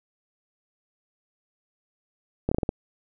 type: slowing click train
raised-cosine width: 2 ms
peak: -10 dBFS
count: 6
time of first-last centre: 2.49-2.691 s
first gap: 25 ms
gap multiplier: 1.24
effects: none